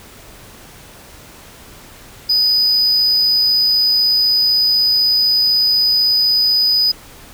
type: tone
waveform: triangle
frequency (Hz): 4978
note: D#8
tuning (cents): 0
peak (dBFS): -10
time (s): 2.29-6.92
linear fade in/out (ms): 10
effects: pink hiss -40 dBFS RMS until 7.33 s